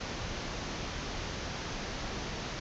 pink low-pass noise, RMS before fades -38 dBFS, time 0-2.6 s, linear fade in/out 10 ms, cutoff 6600 Hz, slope 96 dB/octave, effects none

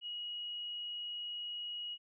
sine tone, 2900 Hz, F#7, 35 cents flat, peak -39 dBFS, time 0.01-1.98 s, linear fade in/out 50 ms, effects none

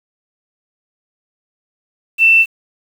sine tone with quantisation, 2674 Hz, E7, 24 cents sharp, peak -6 dBFS, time 2.18-2.46 s, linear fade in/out 50 ms, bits 6, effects none

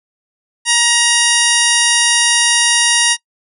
harmonic tone, 945 Hz, A#5, 23 cents sharp, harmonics 1 / 2 / 3 / 4 / 5 / 6 / 7 / 8 / 10, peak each -22 / -18 / -18 / -20 / -23 / -18 / -23 / -21 / -17 dBFS, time 0.65-3.17 s, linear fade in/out 50 ms, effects noise-tail reverb RT60 0.1 s tail -19 dB re dry

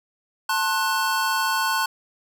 square chord, F# diminished, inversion first, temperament just, 888 / 1065.6 / 1480 Hz, A5 / C6 / F#6, +16 / +31 / 0 cents, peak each -26 dBFS, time 0.49-1.86 s, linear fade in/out 5 ms, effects none

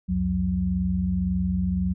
sine tone cluster, 65.7 / 87.5 / 183.3 Hz, C2 / F2 / F#3, +8 / +4 / -16 cents, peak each -29 / -29 / -23 dBFS, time 0.08-1.94 s, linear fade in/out 20 ms, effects none

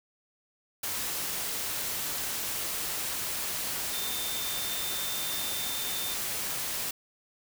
sine tone in noise, 3594 Hz, A7, 36 cents sharp, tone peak -37 dBFS, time 3.93-6.14 s, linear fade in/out 5 ms, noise white, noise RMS -33 dBFS, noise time 0.83-6.91 s, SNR -7 dB, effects none

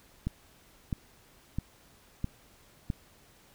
click train, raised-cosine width 5 ms, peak -18 dBFS, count 5, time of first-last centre 0.27-2.902 s, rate 1.52 Hz, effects pink hiss -60 dBFS RMS until 3.54 s

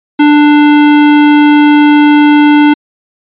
square tone, 295.4 Hz, D4, 10 cents sharp, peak -3 dBFS, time 0.19-2.74 s, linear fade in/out 10 ms, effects resampled to 8000 Hz

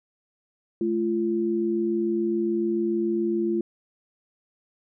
sine tone pair together, 216.1 / 343.1 Hz, A3 / F4, -31 / -31 cents, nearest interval minor sixth, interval 800 cents, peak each -27 / -23 dBFS, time 0.81-3.61 s, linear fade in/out 2 ms, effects none

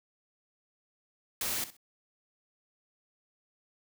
white noise with echo, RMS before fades -33 dBFS, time 1.41-1.64 s, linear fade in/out 2 ms, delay 64 ms, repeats 2, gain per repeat -14 dB, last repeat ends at 1.768 s, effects none

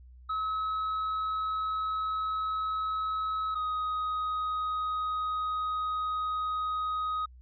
triangle tone pair in turn, 1285 / 1254.9 Hz, E6 / D#6, -45 / +14 cents, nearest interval unison, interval 41 cents, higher first, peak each -27 dBFS, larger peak neither, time 0.29-3.55 / 3.55-7.26 s, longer second, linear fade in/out 10 ms, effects added 62 Hz sine -49 dBFS peak until 7.41 s + resampled to 11025 Hz

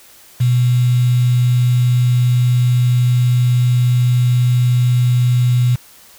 sine tone with quantisation, 123.47 Hz, B2, in tune, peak -10 dBFS, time 0.4-5.76 s, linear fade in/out 10 ms, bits 5, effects white hiss -44 dBFS RMS until 6.18 s

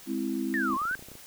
sine chord, Ab augmented, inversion none, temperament equal, 207.7 / 261.6 / 329.6 Hz, Ab3 / C4 / E4, 0 / 0 / 0 cents, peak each -34 / -31 / -32 dBFS, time 0.06-0.78 s, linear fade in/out 50 ms
sine linear two-way sweep, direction down then up, 1876 to 1027 to 1589 Hz, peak -27 dBFS, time 0.54-0.95 s, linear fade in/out 0 ms, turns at 0.75 s
clicks, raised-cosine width 2 ms, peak -34 dBFS, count 12, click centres 0.701 / 0.734 / 0.765 / 0.817 / 0.854 / 0.912 / 0.954 / 0.993 / 1.025 / 1.086 / 1.117 / 1.154 s
effects white hiss -49 dBFS RMS until 1.26 s

